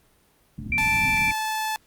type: low-pass noise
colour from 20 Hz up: white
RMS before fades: -33 dBFS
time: 0.58-1.32 s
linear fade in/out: 5 ms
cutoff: 260 Hz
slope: 48 dB/octave
type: tone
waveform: sine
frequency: 2349 Hz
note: D7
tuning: in tune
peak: -20 dBFS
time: 0.72-1.31 s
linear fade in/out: 2 ms
type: tone with pitch glide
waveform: sawtooth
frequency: 876 to 869.9 Hz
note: A5 to A5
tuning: -8 to -20 cents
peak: -21 dBFS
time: 0.78-1.76 s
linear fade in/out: 0 ms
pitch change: -12 cents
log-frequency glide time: 1.09-1.36 s
effects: pink hiss -61 dBFS RMS until 1.86 s + Opus 32 kbps